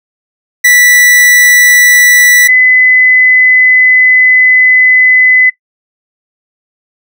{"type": "tone pair in turn", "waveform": ["45% pulse", "sine"], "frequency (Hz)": [1964, 2015], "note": ["B6", "B6"], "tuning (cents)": [-10, 34], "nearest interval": "unison", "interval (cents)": 44, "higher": "second", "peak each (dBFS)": -3, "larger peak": "neither", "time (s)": [[0.64, 2.48], [2.48, 5.5]], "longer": "second", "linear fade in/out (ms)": 10, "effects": ["noise-tail reverb RT60 0.1 s tail -17 dB re dry"]}